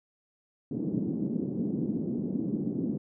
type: band-pass noise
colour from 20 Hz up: pink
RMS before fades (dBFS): -31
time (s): 0.71-2.98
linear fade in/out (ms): 5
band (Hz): 180 to 310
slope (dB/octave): 24
effects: none